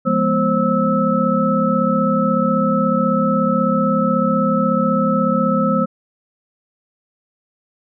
sine tone cluster, 172.7 / 207.2 / 243.4 / 530 / 1304 Hz, F3 / G#3 / B3 / C5 / E6, -19 / -4 / -25 / +22 / -19 cents, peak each -22 / -19 / -20 / -20 / -20 dBFS, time 0.05-5.86 s, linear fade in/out 20 ms, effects none

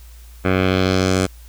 10% pulse tone with low-pass filter sweep, 93.5 Hz, F#2, 19 cents sharp, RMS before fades -17 dBFS, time 0.44-1.27 s, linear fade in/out 20 ms, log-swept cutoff 2000 to 9000 Hz, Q 1.6, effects added 58 Hz sine -38 dBFS peak until 1.48 s + white hiss -50 dBFS RMS until 1.48 s

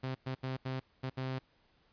sawtooth tone bursts at uneven times, 130.81 Hz, C3, in tune, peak -31 dBFS, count 6, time 0.03-0.15 / 0.26-0.35 / 0.43-0.57 / 0.65-0.8 / 1.03-1.1 / 1.17-1.39 s, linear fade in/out 10 ms, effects pink hiss -70 dBFS RMS until 1.92 s + resampled to 11025 Hz

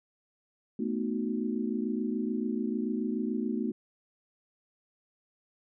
sine chord, B dominant seventh, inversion third, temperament equal with one note detuned, 220 / 246.9 / 309 / 370 Hz, A3 / B3 / D#4 / F#4, 0 / 0 / -12 / 0 cents, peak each -32 / -33 / -36 / -37 dBFS, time 0.79-3.72 s, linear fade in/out 5 ms, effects none

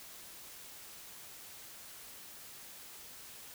silence, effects white hiss -51 dBFS RMS until 3.54 s

